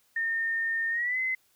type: tone with pitch glide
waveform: sine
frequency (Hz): 1823 to 2046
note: A#6 to C7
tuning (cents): -39 to -39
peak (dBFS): -26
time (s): 0.16-1.35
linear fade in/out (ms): 5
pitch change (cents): +200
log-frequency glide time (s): 0.9-1.19
effects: white hiss -67 dBFS RMS until 1.55 s